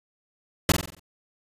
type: noise with echo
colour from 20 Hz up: pink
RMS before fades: -17 dBFS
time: 0.69-0.72 s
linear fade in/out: 2 ms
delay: 46 ms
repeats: 6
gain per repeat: -6 dB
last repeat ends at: 0.996 s
effects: resampled to 32000 Hz